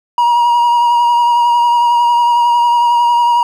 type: tone with vibrato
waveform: triangle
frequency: 953 Hz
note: A#5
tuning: 38 cents sharp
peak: -6 dBFS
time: 0.18-3.43 s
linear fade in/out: 2 ms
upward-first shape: sine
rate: 11 Hz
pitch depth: 20 cents each way
effects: none